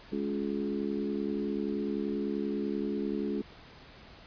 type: harmonic tone with a mistuned harmonic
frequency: 70.3 Hz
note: C#2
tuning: 25 cents sharp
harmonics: 3 / 4 / 5 / 6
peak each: -34 / -35 / -36 / -37 dBFS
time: 0.12-3.42 s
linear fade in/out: 5 ms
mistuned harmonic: 3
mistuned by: -22 cents
effects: pink hiss -52 dBFS RMS until 4.26 s + resampled to 11025 Hz